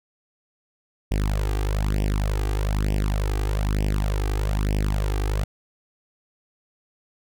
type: tone with flanger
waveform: sawtooth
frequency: 51 Hz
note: G#1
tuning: 31 cents flat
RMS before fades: -23 dBFS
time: 1.11-5.44 s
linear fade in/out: 5 ms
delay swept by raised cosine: 0.36 to 2.56 ms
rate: 1.1 Hz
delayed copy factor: +0.9
effects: none